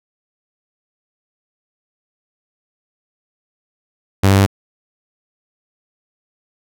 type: tone with pitch steps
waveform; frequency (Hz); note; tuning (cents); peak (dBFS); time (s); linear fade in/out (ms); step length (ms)
sawtooth; 97.1 / 97.89 / 98.68; G2 / G2 / G2; -16 / -2 / +12; -5; 4.23-4.464; 10; 78
effects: none